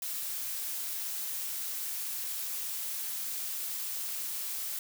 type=noise; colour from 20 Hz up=blue; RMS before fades=-36 dBFS; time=0.02-4.79 s; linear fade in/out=2 ms; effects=none